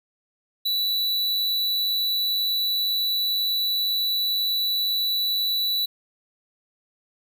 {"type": "tone", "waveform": "square", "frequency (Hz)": 3951, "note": "B7", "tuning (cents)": 0, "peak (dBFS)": -22, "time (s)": [0.65, 5.86], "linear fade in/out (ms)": 10, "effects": []}